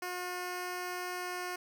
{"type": "tone", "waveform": "10% pulse", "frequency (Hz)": 359.9, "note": "F#4", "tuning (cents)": -48, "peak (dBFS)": -28, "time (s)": [0.02, 1.56], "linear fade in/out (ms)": 5, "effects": []}